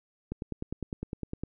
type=click train; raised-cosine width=3 ms; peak=-21 dBFS; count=12; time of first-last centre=0.32-1.436 s; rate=9.86 Hz; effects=none